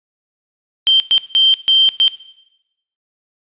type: tone bursts at uneven times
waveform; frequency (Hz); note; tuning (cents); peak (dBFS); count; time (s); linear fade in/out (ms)
sine; 3136; G7; 0; -8; 5; 0.87-1 / 1.11-1.18 / 1.35-1.54 / 1.68-1.89 / 2-2.08; 0
effects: noise-tail reverb RT60 0.9 s tail -17 dB re dry + resampled to 8000 Hz